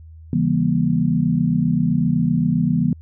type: chord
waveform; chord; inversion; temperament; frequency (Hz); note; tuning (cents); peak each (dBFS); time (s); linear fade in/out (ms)
sine; C# diminished seventh; none; just; 138.59 / 166.31 / 199.57 / 239.5; C#3 / E3 / G3 / Bb3; 0 / +16 / +31 / +47; -23 / -19 / -23 / -20; 0.33-2.93; 2
effects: added 80 Hz sine -38 dBFS peak until 3.01 s